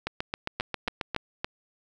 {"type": "two click trains", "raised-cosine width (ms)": 0.3, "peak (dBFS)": [-12, -13], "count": [4, 9], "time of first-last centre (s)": [[0.6, 1.445], [0.07, 1.147]], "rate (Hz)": [3.55, 7.43], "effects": []}